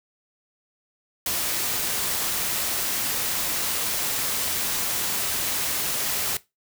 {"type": "noise", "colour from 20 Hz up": "white", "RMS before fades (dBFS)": -26, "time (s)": [1.26, 6.37], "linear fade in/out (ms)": 2, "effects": ["noise-tail reverb RT60 0.2 s tail -18 dB re dry"]}